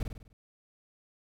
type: noise with echo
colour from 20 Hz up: brown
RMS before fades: -30 dBFS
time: 0-0.03 s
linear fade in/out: 2 ms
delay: 50 ms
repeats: 6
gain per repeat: -5 dB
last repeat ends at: 0.33 s
effects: none